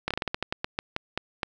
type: slowing click train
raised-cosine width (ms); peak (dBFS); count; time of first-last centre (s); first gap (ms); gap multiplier
0.3; -11; 14; 0.08-1.432; 26; 1.21
effects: none